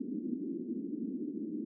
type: band-pass noise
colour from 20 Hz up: white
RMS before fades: -38 dBFS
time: 0-1.65 s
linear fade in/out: 10 ms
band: 210 to 330 Hz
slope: 48 dB/octave
effects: none